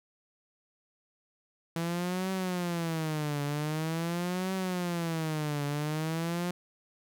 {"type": "tone with vibrato", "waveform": "sawtooth", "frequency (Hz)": 165.2, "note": "E3", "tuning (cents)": 4, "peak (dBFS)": -26, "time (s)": [1.76, 6.51], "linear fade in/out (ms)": 2, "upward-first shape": "triangle", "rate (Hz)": 0.45, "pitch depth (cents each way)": 250, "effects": []}